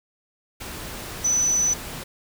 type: tone in noise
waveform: sine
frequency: 5990 Hz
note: F#8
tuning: 20 cents sharp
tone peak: -18 dBFS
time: 1.24-1.74 s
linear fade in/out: 10 ms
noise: pink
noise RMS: -35 dBFS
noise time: 0.6-2.04 s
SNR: +14 dB
effects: none